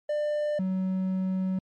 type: tone pair in turn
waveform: triangle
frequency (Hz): 596 / 187.73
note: D5 / F#3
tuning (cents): +25 / +25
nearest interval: octave + minor sixth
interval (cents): 2000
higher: first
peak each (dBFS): -23 / -23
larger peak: neither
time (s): 0.09-0.59 / 0.59-1.59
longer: second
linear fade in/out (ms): 5
effects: MP3 48 kbps